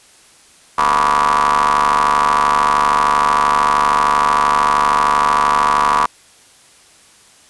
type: ring-modulated tone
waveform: 30% pulse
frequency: 73 Hz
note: D2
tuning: 10 cents flat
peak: -6 dBFS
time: 0.78-6.06 s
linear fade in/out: 5 ms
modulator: 1070 Hz
effects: white hiss -47 dBFS RMS until 7.49 s + resampled to 24000 Hz